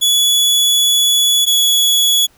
sawtooth tone pair in turn, 3405 / 3380 Hz, G#7 / G#7, +42 / +30 cents, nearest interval unison, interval 12 cents, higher first, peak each -7 dBFS, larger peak neither, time 0.01-1.46 / 1.46-2.27 s, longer first, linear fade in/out 20 ms, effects pink hiss -52 dBFS RMS until 2.37 s

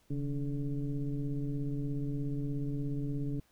sine tone with frequency modulation, 138.59 Hz, C#3, in tune, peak -31 dBFS, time 0.1-3.4 s, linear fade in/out 5 ms, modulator 147 Hz, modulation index 1.2, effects pink hiss -69 dBFS RMS until 3.51 s

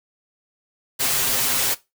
white noise with comb filter, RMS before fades -21 dBFS, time 0.99-1.75 s, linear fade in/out 20 ms, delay 7.5 ms, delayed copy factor +0.9, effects noise-tail reverb RT60 0.2 s tail -17 dB re dry

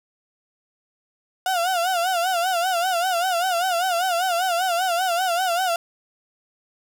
35% pulse tone with vibrato, 717 Hz, F5, 45 cents sharp, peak -18 dBFS, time 1.46-5.76 s, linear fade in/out 2 ms, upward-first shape sine, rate 5.1 Hz, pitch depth 110 cents each way, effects 10-bit

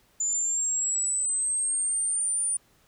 sine linear sweep, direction up, 7040 to 9380 Hz, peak -24 dBFS, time 0.2-2.57 s, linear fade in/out 5 ms, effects pink hiss -63 dBFS RMS until 2.87 s

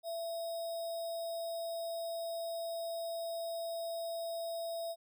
sine tone with sample-and-hold, 668 Hz, E5, 23 cents sharp, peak -36 dBFS, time 0.03-4.96 s, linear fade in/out 50 ms, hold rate 4410 Hz, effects none

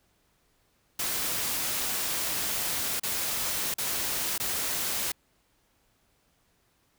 white noise with dropouts, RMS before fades -30 dBFS, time 0.99-5.12 s, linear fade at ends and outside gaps 5 ms, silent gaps 2.998-3.033 / 3.741-3.782 / 4.38-4.399 s, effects pink hiss -69 dBFS RMS until 6.98 s

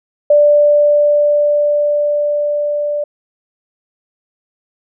sine tone with level ramp, 588 Hz, D5, 2 cents sharp, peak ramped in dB -5 to -15 dBFS, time 0.3-3.04 s, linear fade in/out 5 ms, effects none

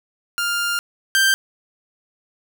sawtooth tone pair in turn, 1400 / 1571.4 Hz, F6 / G6, +4 / +4 cents, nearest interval major second, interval 200 cents, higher second, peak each -16 / -10 dBFS, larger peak second, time 0.38-0.79 / 1.15-1.34 s, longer first, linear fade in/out 0 ms, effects none

